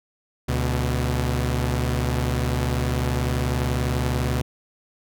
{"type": "tone pair together", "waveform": "sawtooth", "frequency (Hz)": [71.85, 123.47], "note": ["D2", "B2"], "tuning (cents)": [-37, 0], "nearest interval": "major sixth", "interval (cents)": 937, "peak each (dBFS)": -20, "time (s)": [0.48, 4.42], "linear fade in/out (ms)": 10, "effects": []}